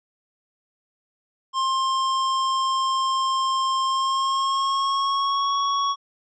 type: tone with pitch glide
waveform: square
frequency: 1059 to 1115.5 Hz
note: C6 to C#6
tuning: +21 to +11 cents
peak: -21 dBFS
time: 1.53-5.96 s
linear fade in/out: 50 ms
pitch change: +90 cents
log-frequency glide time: 3.83-5.57 s
effects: resampled to 16000 Hz